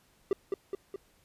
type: tone with echo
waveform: triangle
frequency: 392 Hz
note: G4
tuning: in tune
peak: -21 dBFS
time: 0.31-0.33 s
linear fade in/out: 2 ms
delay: 210 ms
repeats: 3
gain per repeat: -4 dB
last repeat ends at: 0.96 s
effects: pink hiss -66 dBFS RMS until 1.24 s + resampled to 32000 Hz